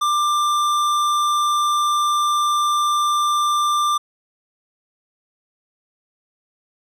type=tone with tanh clipping; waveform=sine; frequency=1187 Hz; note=D6; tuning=18 cents sharp; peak=-18 dBFS; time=0.01-3.98 s; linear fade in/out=10 ms; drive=16 dB; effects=none